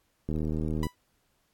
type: click train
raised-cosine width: 3 ms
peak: -19 dBFS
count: 46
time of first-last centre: 0.29-0.868 s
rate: 77.9 Hz
type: tone with exponential decay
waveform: sawtooth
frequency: 987.8 Hz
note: B5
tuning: in tune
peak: -27 dBFS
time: 0.83-0.95 s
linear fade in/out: 1 ms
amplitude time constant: 25 ms
effects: pink hiss -72 dBFS RMS until 1.53 s + AAC 64 kbps